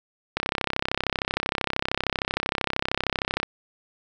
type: click train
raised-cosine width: 0.3 ms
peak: -7 dBFS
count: 102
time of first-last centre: 0.37-3.431 s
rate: 33 Hz
effects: none